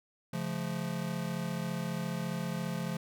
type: chord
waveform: square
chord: Db augmented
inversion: none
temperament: just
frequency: 138.59 / 173.24 / 216.5 Hz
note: Db3 / F3 / A3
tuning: 0 / -14 / -28 cents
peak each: -40 / -36 / -40 dBFS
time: 0.33-2.97 s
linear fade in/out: 5 ms
effects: none